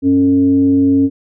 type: tone with frequency modulation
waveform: sine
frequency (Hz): 275.1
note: C#4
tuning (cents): -13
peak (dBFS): -8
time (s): 0.02-1.1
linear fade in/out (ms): 50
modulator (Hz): 176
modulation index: 0.38
effects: none